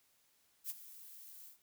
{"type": "noise with ADSR envelope", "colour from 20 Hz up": "violet", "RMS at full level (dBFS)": -39, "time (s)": [0.64, 1.58], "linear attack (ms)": 59, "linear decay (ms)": 26, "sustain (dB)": -15, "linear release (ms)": 110, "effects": ["white hiss -73 dBFS RMS until 1.62 s"]}